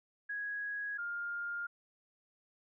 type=tone pair in turn; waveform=sine; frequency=1661.2 / 1407.8 Hz; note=G#6 / F6; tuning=0 / +13 cents; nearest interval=minor third; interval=287 cents; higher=first; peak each=-36 / -36 dBFS; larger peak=neither; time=0.29-0.98 / 0.98-1.67 s; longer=neither; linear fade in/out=10 ms; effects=none